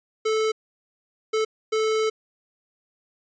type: tone bursts at uneven times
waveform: square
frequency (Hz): 437.3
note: A4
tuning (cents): -11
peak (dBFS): -21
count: 3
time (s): 0.25-0.52 / 1.33-1.45 / 1.72-2.1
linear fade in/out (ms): 10
effects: resampled to 16000 Hz